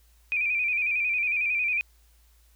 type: tone with vibrato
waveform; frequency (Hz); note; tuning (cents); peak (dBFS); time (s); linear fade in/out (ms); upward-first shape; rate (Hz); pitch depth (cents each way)
sine; 2420; D#7; -49; -23; 0.32-1.81; 0; square; 11; 49
effects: added 57 Hz sine -57 dBFS peak until 2.55 s + white hiss -65 dBFS RMS until 2.55 s